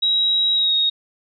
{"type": "tone with pitch glide", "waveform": "sine", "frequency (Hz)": [3841, 3751], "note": ["B7", "A#7"], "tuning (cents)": [-49, 10], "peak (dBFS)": -15, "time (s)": [0.02, 0.9], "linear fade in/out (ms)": 10, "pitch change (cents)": -41, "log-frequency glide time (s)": [0.54, 0.74], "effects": []}